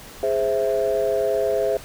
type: chord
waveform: sine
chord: Ab augmented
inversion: none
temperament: equal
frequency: 415.3 / 523.3 / 659.3 Hz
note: Ab4 / C5 / E5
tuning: 0 / 0 / 0 cents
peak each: -22 dBFS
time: 0.23-1.77 s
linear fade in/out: 2 ms
effects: tanh soft clip ceiling -12 dBFS + pink hiss -41 dBFS RMS until 1.84 s